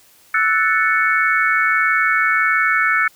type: chord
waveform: sine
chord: F# minor seventh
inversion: third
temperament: equal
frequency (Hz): 1318.5 / 1480 / 1760 / 2217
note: E6 / F#6 / A6 / C#7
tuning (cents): 0 / 0 / 0 / 0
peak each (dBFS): -19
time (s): 0.34-3.08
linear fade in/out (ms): 5
effects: white hiss -51 dBFS RMS until 3.15 s